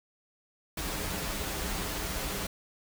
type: noise with comb filter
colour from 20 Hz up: pink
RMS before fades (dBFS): -34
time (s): 0.77-2.47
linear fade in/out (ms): 5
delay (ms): 8.4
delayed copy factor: -0.6
effects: none